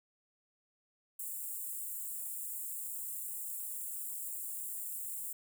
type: high-pass noise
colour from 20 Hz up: white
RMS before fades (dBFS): -41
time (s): 1.19-5.33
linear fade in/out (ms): 5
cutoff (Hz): 7300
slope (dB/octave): 96
effects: none